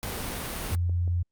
pink noise, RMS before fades -33 dBFS, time 0.03-0.75 s, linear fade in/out 0 ms
click train, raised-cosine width 2 ms, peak -31 dBFS, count 5, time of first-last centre 0.35-1.077 s, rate 5.5 Hz
sine tone, 87.31 Hz, F2, in tune, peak -23 dBFS, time 0.71-1.23 s, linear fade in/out 10 ms
effects Opus 48 kbps

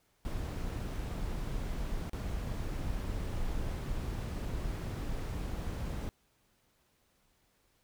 brown noise with dropouts, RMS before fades -36 dBFS, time 0.25-6.09 s, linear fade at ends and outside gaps 0 ms, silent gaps 2.096-2.133 s, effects pink hiss -72 dBFS RMS until 7.83 s

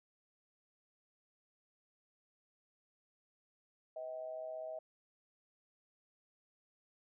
sine tone with amplitude modulation, 637 Hz, D#5, 41 cents sharp, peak -38 dBFS, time 3.96-4.79 s, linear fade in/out 5 ms, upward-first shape sine, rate 135 Hz, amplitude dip 65%, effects none

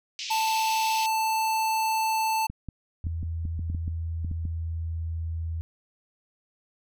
pink band-pass noise, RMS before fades -35 dBFS, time 0.19-1.06 s, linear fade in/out 0 ms, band 2400 to 6300 Hz, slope 48 dB/octave
square tone, 883 Hz, A5, 6 cents sharp, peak -24 dBFS, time 0.3-2.47 s, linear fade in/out 10 ms
clicks, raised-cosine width 5 ms, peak -23 dBFS, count 12, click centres 2.5 / 2.687 / 3.068 / 3.23 / 3.453 / 3.593 / 3.7 / 3.748 / 3.879 / 4.247 / 4.314 / 4.453 s
sine tone with pitch glide, 82.41 to 81.89 Hz, E2 to E2, 0 to -11 cents, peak -28 dBFS, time 3.04-5.61 s, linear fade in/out 0 ms, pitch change -11 cents, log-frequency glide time 4.12-5.5 s
effects none

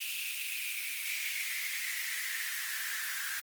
white noise with high-pass filter sweep, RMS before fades -36 dBFS, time 0-3.41 s, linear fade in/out 20 ms, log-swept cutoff 2700 to 1600 Hz, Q 7, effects Opus 24 kbps

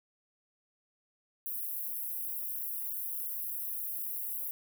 white high-pass noise, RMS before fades -37 dBFS, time 1.46-4.51 s, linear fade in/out 0 ms, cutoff 11000 Hz, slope 48 dB/octave, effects none

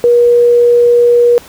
sine tone, 479.3 Hz, A#4, 48 cents sharp, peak -4 dBFS, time 0.04-1.38 s, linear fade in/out 0 ms, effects pink hiss -36 dBFS RMS until 1.48 s + high-pass 60 Hz 12 dB/octave

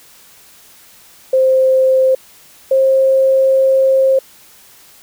sine tone pair in turn, 523.3 / 532.1 Hz, C5 / C5, 0 / +29 cents, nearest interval unison, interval 29 cents, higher second, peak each -8 dBFS, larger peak neither, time 1.33-2.15 / 2.71-4.19 s, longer second, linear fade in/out 5 ms, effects white hiss -44 dBFS RMS until 5.02 s

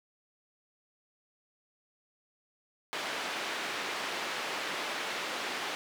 white band-pass noise, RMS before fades -36 dBFS, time 2.93-5.75 s, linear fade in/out 0 ms, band 300 to 2800 Hz, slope 12 dB/octave, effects none

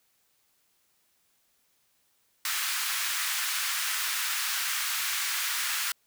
pink high-pass noise, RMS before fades -30 dBFS, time 2.45-5.92 s, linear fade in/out 2 ms, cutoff 1300 Hz, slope 24 dB/octave, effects white hiss -70 dBFS RMS until 6.06 s

